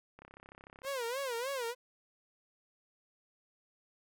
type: click train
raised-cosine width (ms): 0.5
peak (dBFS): -37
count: 23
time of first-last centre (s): 0.19-0.849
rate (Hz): 33.4
type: tone with vibrato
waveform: sawtooth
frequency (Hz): 507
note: B4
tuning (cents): +45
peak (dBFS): -31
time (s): 0.83-1.75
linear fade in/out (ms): 50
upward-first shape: sine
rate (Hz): 3.3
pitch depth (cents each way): 170
effects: none